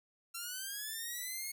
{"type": "linear sweep", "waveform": "5% pulse", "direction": "up", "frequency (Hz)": [1352, 2189], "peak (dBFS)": -29, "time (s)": [0.34, 1.52], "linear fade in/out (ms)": 10, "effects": []}